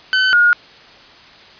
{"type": "tone pair in turn", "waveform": ["sawtooth", "sine"], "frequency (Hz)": [1519, 1433.7], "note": ["F#6", "F6"], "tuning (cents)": [45, 45], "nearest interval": "minor second", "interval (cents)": 100, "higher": "first", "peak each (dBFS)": -8, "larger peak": "neither", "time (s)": [[0.13, 0.33], [0.33, 0.53]], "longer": "neither", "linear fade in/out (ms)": 0, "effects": ["white hiss -42 dBFS RMS until 1.59 s", "resampled to 11025 Hz"]}